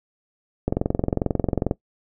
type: click train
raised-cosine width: 2 ms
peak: -7 dBFS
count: 24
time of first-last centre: 0.68-1.711 s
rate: 22.3 Hz
effects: noise-tail reverb RT60 0.1 s tail -19 dB re dry